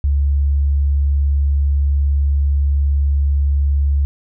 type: tone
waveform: sine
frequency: 70.6 Hz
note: C#2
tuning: 32 cents sharp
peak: -12 dBFS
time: 0.04-4.05 s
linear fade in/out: 0 ms
effects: none